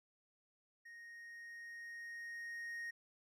triangle tone with level ramp, 1864.7 Hz, A#6, in tune, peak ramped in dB -51 to -40 dBFS, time 0.85-2.91 s, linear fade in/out 10 ms, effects none

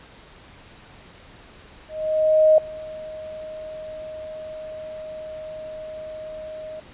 sine tone with ADSR envelope, 624 Hz, D#5, 5 cents sharp, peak -10 dBFS, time 1.88-6.8 s, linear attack 700 ms, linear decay 3 ms, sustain -22 dB, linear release 5 ms, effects pink hiss -47 dBFS RMS until 6.93 s + resampled to 8000 Hz

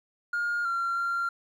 triangle tone with pitch steps, 1419 / 1374 / 1382 Hz, F6 / F6 / F6, +27 / -29 / -19 cents, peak -23 dBFS, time 0.33-1.29 s, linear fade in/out 5 ms, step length 320 ms, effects tanh soft clip ceiling -22 dBFS

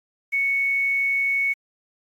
sine tone with quantisation, 2217 Hz, C#7, in tune, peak -19 dBFS, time 0.32-1.54 s, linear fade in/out 20 ms, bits 8, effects AAC 48 kbps

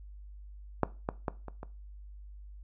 clicks, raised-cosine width 1 ms, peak -10 / -16 / -16 / -27 / -27 dBFS, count 5, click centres 0.833 / 1.089 / 1.282 / 1.483 / 1.631 s, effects noise-tail reverb RT60 0.3 s tail -18 dB re dry + added 50 Hz sine -45 dBFS peak until 2.63 s

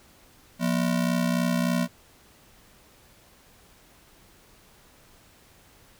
square ring-modulated tone, 207.7 Hz, G#3, in tune, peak -20 dBFS, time 0.59-1.88 s, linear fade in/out 50 ms, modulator 31.7 Hz, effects pink hiss -56 dBFS RMS until 5.99 s

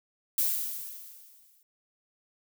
violet noise with exponential decay, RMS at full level -25 dBFS, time 0.38-1.63 s, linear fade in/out 2 ms, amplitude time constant 270 ms, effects none

